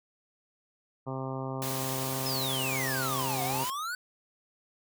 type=harmonic tone; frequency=132.4 Hz; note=C3; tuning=21 cents sharp; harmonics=1 / 2 / 3 / 4 / 5 / 6 / 7 / 8 / 9; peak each=-36 / -39 / -41 / -42 / -43 / -44 / -44 / -45 / -46 dBFS; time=1.06-3.65 s; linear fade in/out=20 ms
type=noise; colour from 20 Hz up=white; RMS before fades=-36 dBFS; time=1.62-3.7 s; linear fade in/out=0 ms
type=exponential two-way sweep; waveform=square; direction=down then up; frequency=5274 to 708 to 1523 Hz; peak=-33 dBFS; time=2.26-3.95 s; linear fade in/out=2 ms; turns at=3.43 s
effects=none